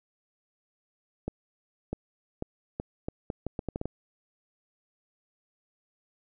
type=accelerating click train; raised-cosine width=2 ms; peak=-18 dBFS; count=12; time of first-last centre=1.28-3.856 s; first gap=650 ms; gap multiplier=0.76; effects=none